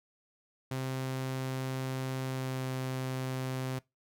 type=tone with pitch glide; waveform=sawtooth; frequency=131.2 to 130.22 Hz; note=C3 to C3; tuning=+5 to -8 cents; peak=-29 dBFS; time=0.71-3.79 s; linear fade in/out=5 ms; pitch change=-13 cents; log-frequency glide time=2.26-2.69 s; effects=noise-tail reverb RT60 0.2 s tail -22 dB re dry